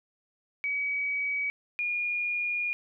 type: tone pair in turn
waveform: sine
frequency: 2271 / 2431 Hz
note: C#7 / D#7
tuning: +41 / -41 cents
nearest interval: minor second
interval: 118 cents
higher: second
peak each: -27 dBFS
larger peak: neither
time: 0.64-1.5 / 1.79-2.73 s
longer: second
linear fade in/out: 0 ms
effects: none